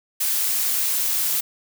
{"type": "noise", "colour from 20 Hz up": "blue", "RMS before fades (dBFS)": -22, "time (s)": [0.2, 1.41], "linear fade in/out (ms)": 10, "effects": []}